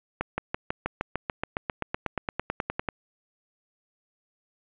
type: accelerating click train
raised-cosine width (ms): 0.5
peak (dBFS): -12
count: 22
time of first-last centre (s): 0.21-2.888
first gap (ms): 170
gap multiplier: 0.97
effects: resampled to 8000 Hz + 8-bit